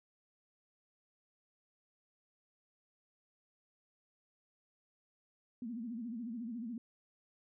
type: tone with vibrato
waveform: sine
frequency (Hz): 233.1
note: A#3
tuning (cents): 0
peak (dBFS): -39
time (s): 5.62-6.78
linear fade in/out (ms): 2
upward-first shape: sine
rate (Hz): 14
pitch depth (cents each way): 130
effects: none